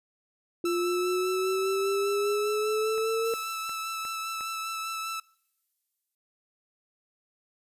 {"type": "exponential sweep", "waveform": "sine", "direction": "up", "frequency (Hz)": [345.7, 458.4], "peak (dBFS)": -25, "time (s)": [0.64, 3.34], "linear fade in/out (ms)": 2}
{"type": "tone with vibrato", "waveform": "sawtooth", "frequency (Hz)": 1318.5, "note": "E6", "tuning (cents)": 0, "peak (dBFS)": -28, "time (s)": [0.65, 5.2], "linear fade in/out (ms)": 5, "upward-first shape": "sine", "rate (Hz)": 5, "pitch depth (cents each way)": 14}
{"type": "click train", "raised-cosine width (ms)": 0.5, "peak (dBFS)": -30, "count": 5, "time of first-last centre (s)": [2.98, 4.409], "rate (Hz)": 2.8}
{"type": "noise with exponential decay", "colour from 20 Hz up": "violet", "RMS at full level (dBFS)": -41, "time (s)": [3.25, 6.15], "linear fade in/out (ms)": 1, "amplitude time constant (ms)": 630}
{"effects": ["noise-tail reverb RT60 0.6 s tail -23 dB re dry", "resampled to 32000 Hz"]}